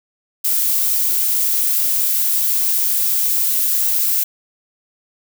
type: noise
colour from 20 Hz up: violet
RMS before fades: -17 dBFS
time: 0.44-4.24 s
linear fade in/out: 10 ms
effects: none